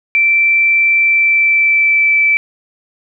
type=tone with pitch glide; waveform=sine; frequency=2339 to 2319 Hz; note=D7 to D7; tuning=-8 to -22 cents; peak=-8 dBFS; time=0.15-2.37 s; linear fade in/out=0 ms; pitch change=-14 cents; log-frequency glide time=1-2.19 s; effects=none